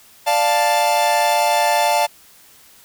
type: chord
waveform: 45% pulse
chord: D minor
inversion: none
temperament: equal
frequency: 587.3 / 698.5 / 880 Hz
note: D5 / F5 / A5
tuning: 0 / 0 / 0 cents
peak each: -21 / -19 / -17 dBFS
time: 0.26-2.07 s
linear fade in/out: 20 ms
effects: white hiss -48 dBFS RMS until 2.84 s